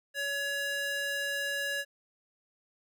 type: tone with high-pass filter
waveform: square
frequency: 563 Hz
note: C#5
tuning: 27 cents sharp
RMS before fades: -33 dBFS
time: 0.14-1.85 s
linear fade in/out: 50 ms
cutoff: 1200 Hz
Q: 3.7
effects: none